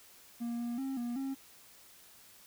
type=tone with pitch steps; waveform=triangle; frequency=235.8 / 237.7 / 268.3 / 239.2 / 269.9 Hz; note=A#3 / A#3 / C4 / A#3 / C#4; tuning=+20 / +34 / +44 / +45 / -46 cents; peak=-32 dBFS; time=0.4-1.35 s; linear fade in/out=20 ms; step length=190 ms; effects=white hiss -58 dBFS RMS until 2.46 s